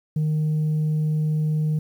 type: tone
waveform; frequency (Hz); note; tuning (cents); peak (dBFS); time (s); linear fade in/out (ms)
sine; 154.1; D#3; -16; -17; 0.16-1.79; 5
effects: tanh soft clip ceiling -18 dBFS + 9-bit